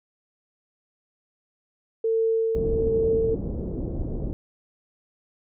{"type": "tone with tremolo", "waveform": "sine", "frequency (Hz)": 450, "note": "A4", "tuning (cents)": 39, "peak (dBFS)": -19, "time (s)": [2.04, 3.35], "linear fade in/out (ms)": 5, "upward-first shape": "sine", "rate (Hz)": 1.2, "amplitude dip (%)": 35}
{"type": "low-pass noise", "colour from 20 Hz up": "pink", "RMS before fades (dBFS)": -29, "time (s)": [2.55, 4.33], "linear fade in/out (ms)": 0, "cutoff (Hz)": 460, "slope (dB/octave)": 24}
{"effects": []}